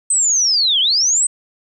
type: linear two-way sweep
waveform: sine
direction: down then up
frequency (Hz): 8320 to 2968 to 8320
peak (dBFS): -12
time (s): 0.1-1.27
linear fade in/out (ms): 5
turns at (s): 0.8
effects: 9-bit

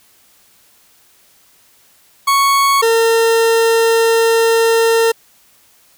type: tone pair in turn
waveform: 40% pulse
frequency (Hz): 1108.7 / 455.8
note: C#6 / A#4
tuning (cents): 0 / -39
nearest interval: octave + minor third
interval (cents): 1539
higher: first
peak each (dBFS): -9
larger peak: neither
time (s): 2.27-2.82 / 2.82-5.12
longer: second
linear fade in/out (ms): 10
effects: white hiss -51 dBFS RMS until 5.97 s

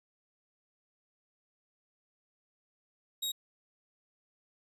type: tone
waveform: sawtooth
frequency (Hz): 3787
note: A#7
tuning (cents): +27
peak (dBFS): -29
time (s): 3.22-3.32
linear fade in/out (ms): 10
effects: resampled to 32000 Hz

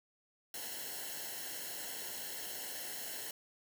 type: noise with comb filter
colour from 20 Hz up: white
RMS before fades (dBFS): -43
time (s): 0.54-3.31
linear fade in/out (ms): 2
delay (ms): 0.83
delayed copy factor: -0.75
effects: none

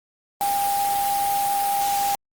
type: tone in noise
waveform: sine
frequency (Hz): 802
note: G5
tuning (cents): +39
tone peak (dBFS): -20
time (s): 0.41-2.15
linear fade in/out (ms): 0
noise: white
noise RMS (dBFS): -29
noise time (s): 0.41-2.15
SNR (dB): +6
effects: Opus 32 kbps

